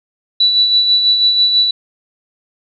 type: tone with tremolo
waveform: sine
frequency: 3951 Hz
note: B7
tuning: in tune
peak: -7 dBFS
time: 0.4-1.71 s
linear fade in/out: 5 ms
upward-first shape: sine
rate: 6.1 Hz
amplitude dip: 45%
effects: none